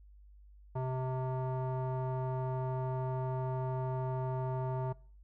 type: tone with low-pass filter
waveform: square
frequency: 129.5 Hz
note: C3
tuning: 17 cents flat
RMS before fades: -35 dBFS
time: 0.75-4.93 s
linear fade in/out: 10 ms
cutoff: 870 Hz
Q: 3.1
effects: noise-tail reverb RT60 0.5 s tail -24 dB re dry + added 50 Hz sine -54 dBFS peak until 5.23 s